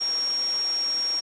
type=tone in noise; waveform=sine; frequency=5570 Hz; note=F8; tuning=5 cents flat; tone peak=-23 dBFS; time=0-1.21 s; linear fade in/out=20 ms; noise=pink; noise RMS=-38 dBFS; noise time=0-1.21 s; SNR=+12 dB; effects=high-pass 400 Hz 12 dB/octave + resampled to 22050 Hz